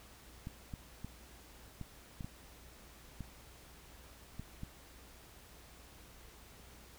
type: clicks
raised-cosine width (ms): 5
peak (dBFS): -30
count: 9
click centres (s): 0.471 / 0.738 / 1.046 / 1.813 / 2.208 / 2.245 / 3.207 / 4.396 / 4.634
effects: added 60 Hz sine -60 dBFS peak until 6.98 s + pink hiss -58 dBFS RMS until 6.98 s